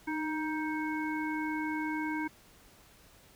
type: harmonic tone with a mistuned harmonic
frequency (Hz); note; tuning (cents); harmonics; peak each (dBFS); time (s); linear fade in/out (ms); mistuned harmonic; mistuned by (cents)
313.9; D#4; +15; 1 / 3 / 5 / 7; -33 / -38 / -40 / -41; 0.07-2.28; 10; 1; -35
effects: pink hiss -59 dBFS RMS until 3.35 s